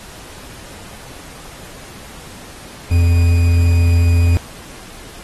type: tone with quantisation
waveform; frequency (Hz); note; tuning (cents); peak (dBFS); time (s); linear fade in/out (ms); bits
triangle; 85.4; F2; -38; -7; 2.91-4.37; 0; 5
effects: pink hiss -37 dBFS RMS until 5.23 s + AAC 32 kbps